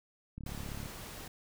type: click train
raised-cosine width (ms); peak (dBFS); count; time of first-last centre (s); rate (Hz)
5; -30; 18; 0.38-0.859; 35.5
type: noise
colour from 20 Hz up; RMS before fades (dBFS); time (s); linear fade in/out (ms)
pink; -46; 0.46-1.28; 5
effects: none